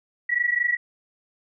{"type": "tone pair together", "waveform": "sine", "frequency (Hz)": [1921, 1945.6], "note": ["B6", "B6"], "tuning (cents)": [-48, -26], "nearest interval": "unison", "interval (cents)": 22, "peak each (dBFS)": -23, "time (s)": [0.29, 0.77], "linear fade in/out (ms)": 10, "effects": []}